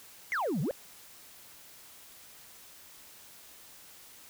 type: exponential two-way sweep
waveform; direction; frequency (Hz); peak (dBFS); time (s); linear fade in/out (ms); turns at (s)
sine; down then up; 2217 to 130.81 to 613; -26; 0.32-0.71; 0; 0.61
effects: tanh soft clip ceiling -27 dBFS + white hiss -53 dBFS RMS until 4.29 s